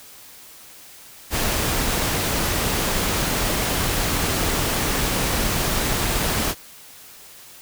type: noise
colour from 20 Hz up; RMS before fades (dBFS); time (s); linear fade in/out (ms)
pink; -22; 1.3-6.55; 50
effects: white hiss -44 dBFS RMS until 7.61 s